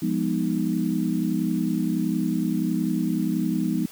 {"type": "chord", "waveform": "sine", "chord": "F half-diminished seventh", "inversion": "none", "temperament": "equal with one note detuned", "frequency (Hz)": [174.61, 205.4, 246.9, 311.1], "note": ["F3", "Ab3", "Cb4", "Eb4"], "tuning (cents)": [0, -19, 0, 0], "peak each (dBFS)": -27, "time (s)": [0.02, 3.86], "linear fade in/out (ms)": 5, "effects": ["white hiss -46 dBFS RMS until 3.91 s"]}